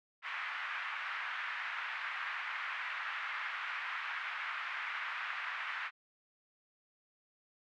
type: band-pass noise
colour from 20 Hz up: white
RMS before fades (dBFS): -40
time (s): 0.22-5.91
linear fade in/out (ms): 50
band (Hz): 1100 to 2200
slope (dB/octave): 24
effects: none